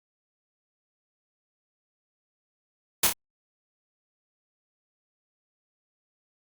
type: noise with echo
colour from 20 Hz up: white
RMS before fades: -20 dBFS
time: 3.03-3.07 s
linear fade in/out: 5 ms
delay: 29 ms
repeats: 2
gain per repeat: -5 dB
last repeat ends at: 3.128 s
effects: Opus 48 kbps